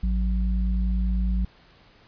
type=tone pair together; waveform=sine; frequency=54.92 / 185 Hz; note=A1 / F#3; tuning=-3 / 0 cents; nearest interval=octave + major sixth; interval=2103 cents; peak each=-21 / -29 dBFS; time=0.03-1.45 s; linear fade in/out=5 ms; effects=pink hiss -55 dBFS RMS until 2.07 s + resampled to 11025 Hz